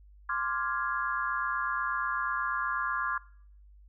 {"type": "chord", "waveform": "sine", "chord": "D half-diminished seventh", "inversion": "third", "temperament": "equal", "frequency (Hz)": [1046.5, 1174.7, 1396.9, 1661.2], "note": ["C6", "D6", "F6", "Ab6"], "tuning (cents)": [0, 0, 0, 0], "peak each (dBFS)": -34, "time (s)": [0.29, 3.18], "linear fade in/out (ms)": 5, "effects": ["noise-tail reverb RT60 0.6 s tail -22 dB re dry", "added 50 Hz sine -52 dBFS peak until 3.88 s"]}